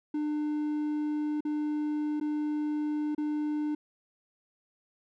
triangle tone with dropouts, 300 Hz, D4, 37 cents sharp, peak -26 dBFS, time 0.14-3.75 s, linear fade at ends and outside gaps 5 ms, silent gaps 1.407-1.45 / 2.2-2.21 / 3.149-3.179 s, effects none

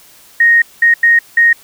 sine tone bursts at uneven times, 1864 Hz, A#6, 1 cent flat, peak -5 dBFS, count 4, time 0.4-0.62 / 0.82-0.94 / 1.03-1.19 / 1.37-1.53 s, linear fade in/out 5 ms, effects white hiss -43 dBFS RMS until 1.63 s

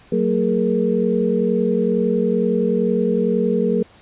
sine tone cluster, 186 / 228.2 / 419.6 / 470.4 Hz, F#3 / A#3 / G#4 / A#4, +9 / -37 / +18 / +16 cents, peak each -21 dBFS, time 0.12-3.83 s, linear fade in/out 5 ms, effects pink hiss -49 dBFS RMS until 4.01 s + resampled to 8000 Hz

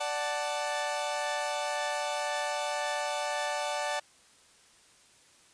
sawtooth chord, D major, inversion none, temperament equal with one note detuned, 587.3 / 744.3 / 880 Hz, D5 / F#5 / A5, 0 / +10 / 0 cents, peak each -30 / -32 / -31 dBFS, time 0-4 s, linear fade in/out 10 ms, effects white hiss -60 dBFS RMS until 5.53 s + resampled to 22050 Hz

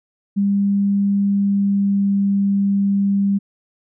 sine tone with pitch glide, 200 to 198.73 Hz, G3 to G3, +35 to +24 cents, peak -14 dBFS, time 0.36-3.39 s, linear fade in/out 20 ms, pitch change -11 cents, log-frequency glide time 1.25-2.13 s, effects none

